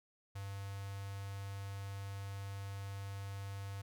square tone with notch filter, 99 Hz, G2, 18 cents sharp, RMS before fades -44 dBFS, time 0.35-3.82 s, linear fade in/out 10 ms, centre 330 Hz, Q 0.86, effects none

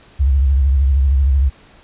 sine tone with vibrato, 68 Hz, C#2, 33 cents flat, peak -10 dBFS, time 0.19-1.5 s, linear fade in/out 20 ms, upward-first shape sine, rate 13 Hz, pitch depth 110 cents each way, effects pink hiss -47 dBFS RMS until 1.83 s + resampled to 8000 Hz

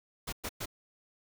pink noise bursts, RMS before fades -37 dBFS, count 3, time 0.27-0.658 s, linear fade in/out 10 ms, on 56 ms, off 110 ms, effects none

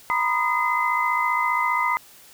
sine tone cluster, 949 / 1004 / 1233 / 2046 Hz, A#5 / B5 / D#6 / C7, +31 / +28 / -16 / -39 cents, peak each -25 dBFS, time 0.1-1.97 s, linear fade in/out 0 ms, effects white hiss -49 dBFS RMS until 2.33 s

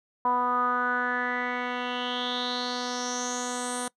10% pulse tone with low-pass filter sweep, 246.9 Hz, B3, in tune, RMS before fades -29 dBFS, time 0.25-3.88 s, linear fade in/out 2 ms, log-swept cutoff 990 to 9300 Hz, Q 6.2, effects noise-tail reverb RT60 0.1 s tail -22 dB re dry

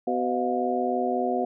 harmonic tone with a mistuned harmonic, 125.5 Hz, B2, 28 cents sharp, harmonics 2 / 3 / 4 / 5 / 6, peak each -29 / -29 / -31 / -33 / -27 dBFS, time 0.07-1.45 s, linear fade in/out 5 ms, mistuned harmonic 6, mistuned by -99 cents, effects none

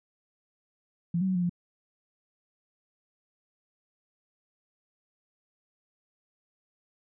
sine tone with pitch steps, 171.1 / 189.8 / 186.7 / 177.8 / 175.1 Hz, F3 / F#3 / F#3 / F3 / F3, -35 / +44 / +16 / +31 / +5 cents, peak -24 dBFS, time 1.14-1.495 s, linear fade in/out 5 ms, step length 71 ms, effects none

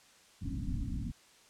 pink low-pass noise, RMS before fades -36 dBFS, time 0.41-1.12 s, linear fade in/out 20 ms, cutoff 290 Hz, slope 96 dB/octave, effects white hiss -61 dBFS RMS until 1.49 s + low-pass 8000 Hz 12 dB/octave

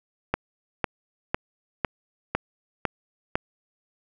click train, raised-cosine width 0.5 ms, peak -7 dBFS, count 7, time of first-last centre 0.34-3.355 s, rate 1.99 Hz, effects none

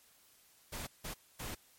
pink noise bursts at uneven times, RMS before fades -42 dBFS, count 3, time 0.72-0.87 / 1.04-1.14 / 1.39-1.55 s, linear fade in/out 10 ms, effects white hiss -65 dBFS RMS until 1.78 s + MP3 64 kbps

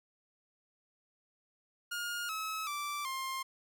sawtooth tone with pitch steps, 1422 / 1289 / 1168.4 / 1059.2 Hz, F6 / E6 / D6 / C6, +31 / -39 / -9 / +21 cents, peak -32 dBFS, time 1.91-3.43 s, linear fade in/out 10 ms, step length 380 ms, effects none

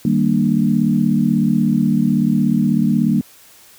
sine chord, Eb major seventh, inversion none, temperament equal with one note detuned, 155.56 / 196 / 232.4 / 293.7 Hz, Eb3 / G3 / Bb3 / D4, 0 / 0 / -5 / 0 cents, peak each -20 / -17 / -16 / -22 dBFS, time 0.05-3.21 s, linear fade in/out 2 ms, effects white hiss -46 dBFS RMS until 3.78 s + high-pass 60 Hz 12 dB/octave

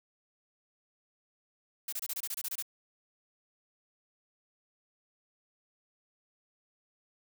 blue noise bursts, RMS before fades -36 dBFS, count 11, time 1.88-2.625 s, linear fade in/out 5 ms, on 45 ms, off 25 ms, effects none

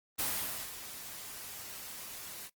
white noise with ADSR envelope, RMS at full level -32 dBFS, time 0.18-2.5 s, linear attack 19 ms, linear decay 500 ms, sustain -13 dB, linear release 45 ms, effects noise-tail reverb RT60 0.1 s tail -17 dB re dry + Opus 24 kbps

